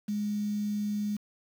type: tone with quantisation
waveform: sine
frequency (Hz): 207.7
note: G#3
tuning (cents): 0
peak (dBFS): -28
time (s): 0.08-1.17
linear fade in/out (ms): 10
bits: 8
effects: none